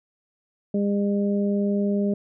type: harmonic tone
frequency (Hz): 202.2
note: G#3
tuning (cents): -46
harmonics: 1 / 2 / 3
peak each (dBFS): -21 / -27 / -31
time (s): 0.74-2.14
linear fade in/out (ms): 5
effects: none